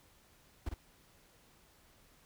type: noise with echo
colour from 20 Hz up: brown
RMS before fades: -36 dBFS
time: 0.66-0.69 s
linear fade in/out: 5 ms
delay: 51 ms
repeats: 1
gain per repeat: -4 dB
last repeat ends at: 0.741 s
effects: pink hiss -65 dBFS RMS until 2.25 s